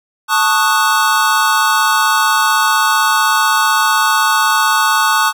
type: chord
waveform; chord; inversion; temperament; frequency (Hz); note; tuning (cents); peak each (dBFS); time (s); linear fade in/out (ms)
square; D# half-diminished seventh; second; equal; 880 / 1108.7 / 1244.5 / 1480; A5 / C#6 / D#6 / F#6; 0 / 0 / 0 / 0; -17; 0.28-5.33; 50
effects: none